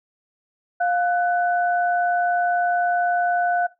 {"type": "tone pair together", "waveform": "sine", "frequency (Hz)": [705.1, 1494], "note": ["F5", "F#6"], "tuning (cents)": [16, 16], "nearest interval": "octave + minor second", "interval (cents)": 1300, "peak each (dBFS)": [-19, -24], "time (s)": [0.8, 3.67], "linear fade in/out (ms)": 10, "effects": ["noise-tail reverb RT60 0.2 s tail -17 dB re dry"]}